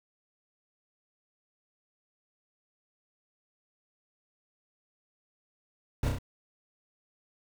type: noise with echo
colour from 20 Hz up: brown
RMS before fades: -28 dBFS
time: 6.03-6.09 s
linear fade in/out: 2 ms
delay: 32 ms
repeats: 3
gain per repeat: -3 dB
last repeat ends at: 6.186 s
effects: none